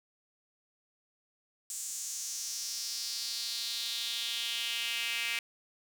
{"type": "tone with high-pass filter sweep", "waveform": "sawtooth", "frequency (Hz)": 233.1, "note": "A#3", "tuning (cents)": 0, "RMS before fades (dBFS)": -36, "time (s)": [1.7, 5.39], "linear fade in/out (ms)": 0, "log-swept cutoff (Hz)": [7500, 2400], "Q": 3.5, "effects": []}